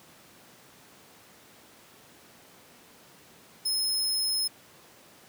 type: tone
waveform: sawtooth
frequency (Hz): 5170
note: E8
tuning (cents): -34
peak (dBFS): -23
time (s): 3.65-4.48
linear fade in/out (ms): 10
effects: pink hiss -54 dBFS RMS until 5.28 s + high-pass 150 Hz 12 dB/octave